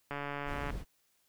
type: click train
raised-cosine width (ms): 0.5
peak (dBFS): -23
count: 86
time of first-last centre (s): 0.11-0.704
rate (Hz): 143
type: noise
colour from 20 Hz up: brown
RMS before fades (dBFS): -39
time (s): 0.45-0.85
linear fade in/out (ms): 50
effects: white hiss -73 dBFS RMS until 1.28 s